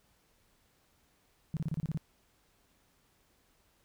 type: tone bursts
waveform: sine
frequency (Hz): 157.2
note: D#3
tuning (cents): +18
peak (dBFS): -30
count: 8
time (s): 1.54-1.974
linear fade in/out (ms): 0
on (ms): 28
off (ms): 30
effects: pink hiss -70 dBFS RMS until 3.84 s